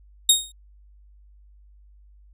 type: tone with exponential decay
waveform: 20% pulse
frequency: 3729 Hz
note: A#7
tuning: in tune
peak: -4 dBFS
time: 0.29-0.52 s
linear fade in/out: 5 ms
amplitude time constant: 50 ms
effects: added 50 Hz sine -49 dBFS peak until 2.33 s